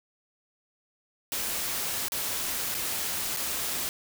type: noise with dropouts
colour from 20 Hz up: white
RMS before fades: -31 dBFS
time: 1.32-3.89 s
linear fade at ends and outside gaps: 0 ms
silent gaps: 2.084-2.12 / 2.744-2.749 / 3.364-3.371 s
effects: none